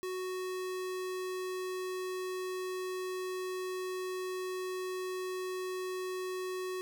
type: tone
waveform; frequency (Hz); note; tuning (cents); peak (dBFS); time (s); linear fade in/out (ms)
square; 370; F#4; 0; -36; 0.03-6.81; 0
effects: none